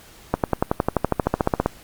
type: accelerating click train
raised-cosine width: 1 ms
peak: -3 dBFS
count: 18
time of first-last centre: 0.34-1.66 s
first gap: 98 ms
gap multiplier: 0.97
effects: pink hiss -47 dBFS RMS until 1.83 s + Opus 48 kbps